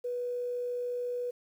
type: tone with quantisation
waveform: sine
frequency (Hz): 489.4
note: B4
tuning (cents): -16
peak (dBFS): -31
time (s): 0.04-1.31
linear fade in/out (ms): 10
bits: 10
effects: none